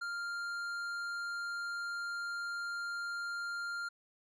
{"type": "tone with tanh clipping", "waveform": "triangle", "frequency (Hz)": 1396.9, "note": "F6", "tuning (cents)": 0, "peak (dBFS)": -38, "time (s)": [0.01, 3.89], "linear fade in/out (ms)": 10, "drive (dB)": 14, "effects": []}